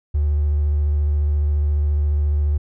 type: tone with hard clipping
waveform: triangle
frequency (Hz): 73.8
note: D2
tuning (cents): +9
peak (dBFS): -16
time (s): 0.14-2.58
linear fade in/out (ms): 10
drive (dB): 4
effects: none